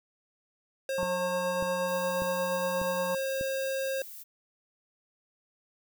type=tone; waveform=square; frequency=536 Hz; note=C5; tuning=42 cents sharp; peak=-30 dBFS; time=0.89-4.02 s; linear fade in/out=2 ms
type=harmonic tone; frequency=181.5 Hz; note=F#3; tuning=33 cents flat; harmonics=1 / 3 / 5 / 6; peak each=-38 / -41 / -36 / -38 dBFS; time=0.98-3.15 s; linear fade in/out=2 ms
type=click train; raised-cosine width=3 ms; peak=-26 dBFS; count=5; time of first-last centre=1.03-3.411 s; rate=1.68 Hz
type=noise; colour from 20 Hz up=violet; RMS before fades=-45 dBFS; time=1.87-4.24 s; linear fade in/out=20 ms
effects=none